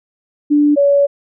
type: tone pair in turn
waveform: sine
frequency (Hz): 293.7 / 565.8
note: D4 / C#5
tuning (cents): 0 / +35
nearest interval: major seventh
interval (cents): 1135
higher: second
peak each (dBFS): -8 / -8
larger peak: neither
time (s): 0.5-0.76 / 0.76-1.07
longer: second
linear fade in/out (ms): 20
effects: none